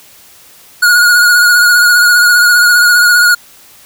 square tone with vibrato, 1444 Hz, F#6, 43 cents flat, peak -5 dBFS, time 0.82-3.35 s, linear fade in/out 10 ms, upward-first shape triangle, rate 15 Hz, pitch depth 37 cents each way, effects white hiss -40 dBFS RMS until 3.85 s

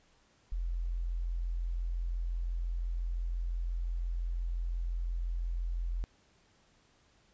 sine tone, 42.89 Hz, F1, 31 cents flat, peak -31 dBFS, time 0.52-6.04 s, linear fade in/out 0 ms, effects pink hiss -67 dBFS RMS until 7.33 s + resampled to 16000 Hz

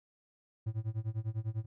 triangle tone with tremolo, 110 Hz, A2, in tune, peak -28 dBFS, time 0.66-1.66 s, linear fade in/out 10 ms, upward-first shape sine, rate 10 Hz, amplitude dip 95%, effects none

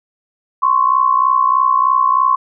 sine tone pair together, 1043 / 1106.2 Hz, C6 / C#6, -6 / -4 cents, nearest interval minor second, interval 102 cents, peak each -13 dBFS, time 0.62-2.36 s, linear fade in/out 10 ms, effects none

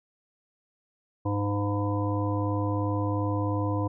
harmonic tone with a mistuned harmonic, 102.1 Hz, G#2, 29 cents flat, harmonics 1 / 3 / 5 / 7 / 9 / 10, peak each -27 / -30 / -34 / -39 / -40 / -35 dBFS, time 1.25-3.88 s, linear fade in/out 10 ms, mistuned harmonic 10, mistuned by -33 cents, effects none

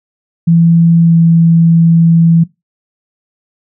sine tone with pitch glide, 167.4 to 166.15 Hz, E3 to E3, +27 to +14 cents, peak -4 dBFS, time 0.47-2.44 s, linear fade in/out 10 ms, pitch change -13 cents, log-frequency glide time 1.04-1.14 s, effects noise-tail reverb RT60 0.2 s tail -20 dB re dry

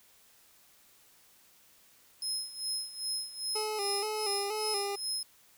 30% pulse tone with tremolo, 5140 Hz, E8, 45 cents flat, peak -27 dBFS, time 2.22-5.23 s, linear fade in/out 2 ms, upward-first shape sine, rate 2.5 Hz, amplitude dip 80%
25% pulse tone with vibrato, 415.3 Hz, G#4, in tune, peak -29 dBFS, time 3.55-4.96 s, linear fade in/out 10 ms, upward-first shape square, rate 2.1 Hz, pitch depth 57 cents each way
effects white hiss -62 dBFS RMS until 5.57 s

